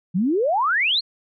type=exponential sweep; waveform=sine; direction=up; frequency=165.3 to 4435 Hz; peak=-17 dBFS; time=0.14-1.01 s; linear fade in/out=20 ms; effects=none